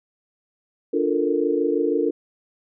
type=chord; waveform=sine; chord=Bb major seventh; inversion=first; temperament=equal; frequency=293.7 / 349.2 / 440 / 466.2 Hz; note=D4 / F4 / A4 / Bb4; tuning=0 / 0 / 0 / 0 cents; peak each=-24 dBFS; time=0.93-2.11 s; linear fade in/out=10 ms; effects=none